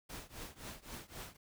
pink noise with tremolo, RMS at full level -45 dBFS, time 0.09-1.37 s, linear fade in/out 10 ms, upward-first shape triangle, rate 3.8 Hz, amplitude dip 95%, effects none

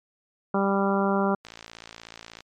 harmonic tone, 197 Hz, G3, 9 cents sharp, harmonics 1 / 2 / 3 / 4 / 5 / 6 / 7, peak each -24 / -27 / -29 / -30 / -31 / -32 / -32 dBFS, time 0.54-1.35 s, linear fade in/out 5 ms
click train, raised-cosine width 0.2 ms, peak -23 dBFS, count 55, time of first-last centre 1.45-2.406 s, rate 56.5 Hz
effects MP3 64 kbps

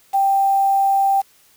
sine tone with quantisation, 785 Hz, G5, 2 cents sharp, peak -13 dBFS, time 0.13-1.22 s, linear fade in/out 20 ms, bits 6, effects white hiss -54 dBFS RMS until 1.56 s

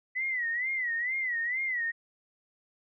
sine tone with vibrato, 1978 Hz, B6, 2 cents sharp, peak -28 dBFS, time 0.15-1.92 s, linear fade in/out 20 ms, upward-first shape sine, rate 2.2 Hz, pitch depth 130 cents each way, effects none

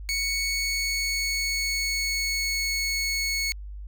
20% pulse tone with pitch glide, 2221 to 2204 Hz, C#7 to C#7, +3 to -11 cents, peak -20 dBFS, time 0.09-3.52 s, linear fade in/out 0 ms, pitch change -14 cents, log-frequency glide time 0.31-2.66 s, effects added 50 Hz sine -35 dBFS peak until 3.87 s

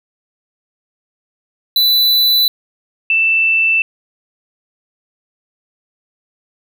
square / sine tone pair in turn, 3984 / 2659 Hz, B7 / E7, +14 / +14 cents, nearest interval perfect fifth, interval 700 cents, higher first, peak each -10 / -10 dBFS, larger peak neither, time 1.76-2.48 / 3.1-3.82 s, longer neither, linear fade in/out 2 ms, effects none

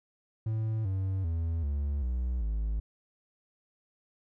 triangle tone with pitch steps, 110.2 / 95.38 / 82.56 / 71.46 / 61.85 / 53.53 Hz, A2 / G2 / E2 / D2 / B1 / A1, +3 / -47 / +3 / -47 / +3 / -47 cents, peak -26 dBFS, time 0.46-2.8 s, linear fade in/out 5 ms, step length 390 ms, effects none

